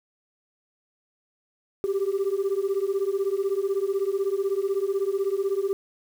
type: beating tone pair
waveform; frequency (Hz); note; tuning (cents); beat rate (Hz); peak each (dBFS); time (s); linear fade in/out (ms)
sine; 384.8 / 400.8; G4 / G4; -32 / +38; 16; -24; 1.84-5.73; 0
effects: tanh soft clip ceiling -19 dBFS + 8-bit